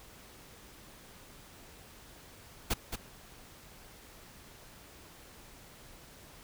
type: noise with echo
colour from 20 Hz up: pink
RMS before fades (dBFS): -29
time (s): 2.7-2.74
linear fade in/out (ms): 10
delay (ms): 220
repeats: 1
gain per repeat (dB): -7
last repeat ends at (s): 2.96
effects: pink hiss -54 dBFS RMS until 6.43 s